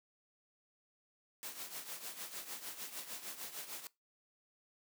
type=noise with tremolo; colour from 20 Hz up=white; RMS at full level=-43 dBFS; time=1.43-3.87 s; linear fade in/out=0 ms; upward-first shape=triangle; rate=6.6 Hz; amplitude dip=75%; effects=noise-tail reverb RT60 0.2 s tail -21 dB re dry + high-pass 200 Hz 12 dB/octave